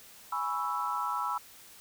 sine chord, C# minor seventh, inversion second, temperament equal, 830.6 / 987.8 / 1108.7 / 1318.5 Hz, G#5 / B5 / C#6 / E6, 0 / 0 / 0 / 0 cents, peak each -38 / -34 / -38 / -33 dBFS, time 0.32-1.38 s, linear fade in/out 5 ms, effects white hiss -53 dBFS RMS until 1.8 s

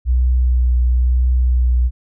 sine tone with vibrato, 61.9 Hz, B1, 5 cents sharp, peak -11 dBFS, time 0.05-1.91 s, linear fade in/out 50 ms, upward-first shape triangle, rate 1 Hz, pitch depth 21 cents each way, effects none

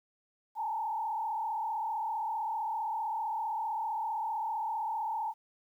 sine tone with frequency modulation, 880 Hz, A5, in tune, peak -31 dBFS, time 0.55-5.34 s, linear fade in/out 50 ms, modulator 35.4 Hz, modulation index 1.4, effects 11-bit

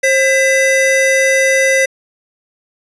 square tone pair together, 533 / 2004 Hz, C5 / B6, +32 / +25 cents, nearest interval octave + major seventh, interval 2293 cents, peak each -13 dBFS, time 0.03-1.86 s, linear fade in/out 10 ms, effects resampled to 22050 Hz + 8-bit

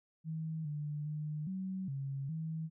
sine tone with pitch steps, 159.5 / 148.5 / 151.6 / 188.8 / 137.2 / 160.1 Hz, D#3 / D3 / D#3 / F#3 / C#3 / D#3, +43 / +20 / -45 / +35 / -17 / +50 cents, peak -36 dBFS, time 0.24-2.7 s, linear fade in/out 50 ms, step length 410 ms, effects none

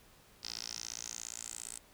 10% pulse tone with band-pass filter sweep, 57.3 Hz, A#1, 29 cents flat, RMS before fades -44 dBFS, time 0.43-1.78 s, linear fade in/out 5 ms, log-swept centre 5000 to 8400 Hz, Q 5.3, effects pink hiss -62 dBFS RMS until 1.93 s

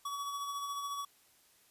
square tone with tremolo, 1133 Hz, C#6, 37 cents sharp, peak -36 dBFS, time 0.05-1.05 s, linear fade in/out 5 ms, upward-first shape sine, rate 14 Hz, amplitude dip 35%, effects white hiss -66 dBFS RMS until 1.7 s + resampled to 32000 Hz

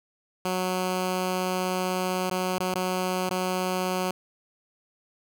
10% pulse tone with dropouts, 184.1 Hz, F#3, 8 cents flat, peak -17 dBFS, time 0.45-4.11 s, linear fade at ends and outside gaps 2 ms, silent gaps 2.298-2.312 / 2.584-2.602 / 2.742-2.755 / 3.292-3.309 s, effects none

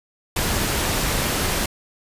pink noise, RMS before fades -22 dBFS, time 0.36-1.66 s, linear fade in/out 5 ms, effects resampled to 32000 Hz

